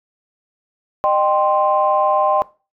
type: chord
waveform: sine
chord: C minor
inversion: first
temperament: equal with one note detuned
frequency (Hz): 610.9 / 784 / 1046.5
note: Eb5 / G5 / C6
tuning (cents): -32 / 0 / 0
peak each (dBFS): -17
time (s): 1.04-2.42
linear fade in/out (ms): 0
effects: noise-tail reverb RT60 0.3 s tail -19 dB re dry + tanh soft clip ceiling -3 dBFS